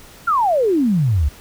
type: exponential sweep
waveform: sine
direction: down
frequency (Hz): 1434 to 64.8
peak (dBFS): -13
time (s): 0.27-1.29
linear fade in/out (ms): 10
effects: pink hiss -43 dBFS RMS until 1.4 s